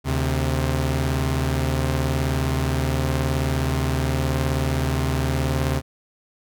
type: tone pair together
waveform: sawtooth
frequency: 75.6 / 132.1 Hz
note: D#2 / C3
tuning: -49 / +17 cents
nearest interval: minor seventh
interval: 966 cents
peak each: -19 dBFS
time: 0.04-5.82 s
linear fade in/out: 50 ms
effects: none